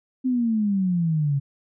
sine exponential sweep, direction down, 261.6 to 136.7 Hz, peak -19 dBFS, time 0.24-1.4 s, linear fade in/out 20 ms, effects none

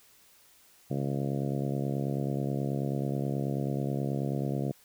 harmonic tone, 69.3 Hz, C#2, in tune, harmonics 2 / 3 / 4 / 5 / 6 / 7 / 8 / 9 / 10, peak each -31 / -35 / -37 / -39 / -41 / -42 / -43 / -44 / -45 dBFS, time 0.9-4.72 s, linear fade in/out 10 ms, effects white hiss -60 dBFS RMS until 4.84 s

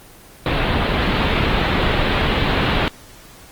pink low-pass noise, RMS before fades -18 dBFS, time 0.46-2.88 s, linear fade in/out 0 ms, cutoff 3900 Hz, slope 48 dB/octave, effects pink hiss -43 dBFS RMS until 3.51 s + Opus 24 kbps

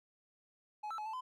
triangle tone with pitch steps, 846 / 1324 / 851 / 880 / 1019 Hz, G#5 / E6 / G#5 / A5 / C6, +32 / +7 / +42 / 0 / -46 cents, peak -37 dBFS, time 0.83-1.21 s, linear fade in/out 10 ms, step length 76 ms, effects none

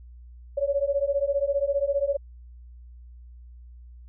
sine beating tone pair, 554.4 / 569.4 Hz, C#5 / C#5, 0 / +46 cents, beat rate 15 Hz, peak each -25 dBFS, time 0.57-2.17 s, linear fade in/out 10 ms, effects added 60 Hz sine -43 dBFS peak until 4.08 s

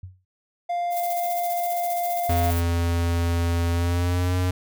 sine tone with exponential decay, 92.5 Hz, F#2, in tune, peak -31 dBFS, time 0.03-0.25 s, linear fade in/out 5 ms, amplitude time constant 46 ms
triangle tone, 698.5 Hz, F5, in tune, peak -21 dBFS, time 0.69-2.51 s, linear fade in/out 10 ms
violet noise with tremolo, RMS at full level -32 dBFS, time 0.9-2.63 s, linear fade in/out 50 ms, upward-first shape square, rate 15 Hz, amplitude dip 45%
square tone with pitch glide, 85.2 to 90.79 Hz, F2 to F#2, -42 to -32 cents, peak -21 dBFS, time 2.29-4.51 s, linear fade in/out 5 ms, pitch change +110 cents, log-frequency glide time 3.72-4.36 s
effects none

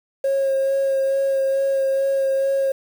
sine tone with vibrato, 542 Hz, C#5, 39 cents flat, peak -15 dBFS, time 0.24-2.72 s, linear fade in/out 5 ms, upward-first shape sine, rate 2.3 Hz, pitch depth 14 cents each way, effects tanh soft clip ceiling -15 dBFS + 7-bit

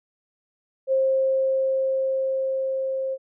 sine tone with level ramp, 531 Hz, C5, 25 cents sharp, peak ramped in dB -17 to -24 dBFS, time 0.87-3.18 s, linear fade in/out 50 ms, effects none

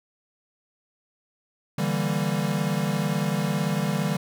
square chord, E half-diminished seventh, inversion third, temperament equal, 146.83 / 164.81 / 196 / 233.1 Hz, D3 / E3 / G3 / Bb3, 0 / 0 / 0 / 0 cents, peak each -29 / -29 / -28 / -34 dBFS, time 1.78-4.17 s, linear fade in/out 5 ms, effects none

